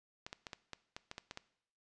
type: clicks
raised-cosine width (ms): 0.2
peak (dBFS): -26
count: 10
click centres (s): 0.265 / 0.329 / 0.468 / 0.532 / 0.733 / 0.965 / 1.114 / 1.181 / 1.311 / 1.374
effects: noise-tail reverb RT60 0.7 s tail -19 dB re dry + resampled to 22050 Hz